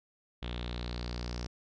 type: tone with low-pass filter sweep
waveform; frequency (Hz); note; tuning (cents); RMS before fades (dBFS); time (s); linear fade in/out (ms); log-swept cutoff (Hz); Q
sawtooth; 60; B1; -49; -38; 0.42-1.47; 10; 3400 to 5400; 4.9
effects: none